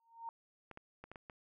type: tone with exponential growth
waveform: sine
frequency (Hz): 920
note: A#5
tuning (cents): -23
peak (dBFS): -38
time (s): 0-0.29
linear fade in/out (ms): 1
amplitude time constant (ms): 61
type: clicks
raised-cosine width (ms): 0.5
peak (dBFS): -34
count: 6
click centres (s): 0.713 / 0.774 / 1.04 / 1.116 / 1.158 / 1.298
effects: none